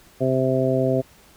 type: harmonic tone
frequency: 130.81 Hz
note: C3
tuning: in tune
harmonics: 1 / 2 / 3 / 4 / 5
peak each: -24 / -24 / -24 / -24 / -24 dBFS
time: 0.2-1.02 s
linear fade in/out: 20 ms
effects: pink hiss -52 dBFS RMS until 1.36 s